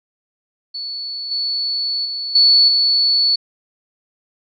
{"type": "tone with level steps", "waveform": "sine", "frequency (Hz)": 4435, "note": "C#8", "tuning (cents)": 0, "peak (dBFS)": [-24, -18, -22, -8, -12], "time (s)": [0.74, 3.36], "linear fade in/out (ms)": 10, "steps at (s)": [1.31, 2.05, 2.35, 2.68], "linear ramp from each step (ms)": 5, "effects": []}